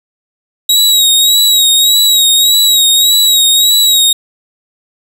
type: tone with vibrato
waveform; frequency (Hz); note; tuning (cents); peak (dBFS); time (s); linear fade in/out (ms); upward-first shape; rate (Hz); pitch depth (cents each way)
sawtooth; 3820; A#7; +42; -3; 0.69-4.13; 5; sine; 1.7; 49
effects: none